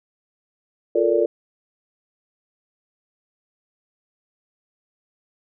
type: chord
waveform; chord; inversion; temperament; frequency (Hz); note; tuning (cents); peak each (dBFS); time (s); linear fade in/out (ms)
sine; Bb major seventh; second; just; 349.6 / 437 / 466.2 / 582.7; F4 / A4 / Bb4 / D5; +2 / -12 / 0 / -14; -21; 0.95-1.26; 5
effects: none